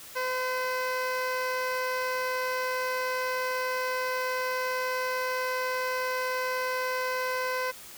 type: tone with notch filter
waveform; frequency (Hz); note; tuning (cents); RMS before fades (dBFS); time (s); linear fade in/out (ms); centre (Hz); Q
15% pulse; 510; C5; -44; -30; 0.15-7.72; 20; 9800; 0.54
effects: white hiss -46 dBFS RMS until 7.97 s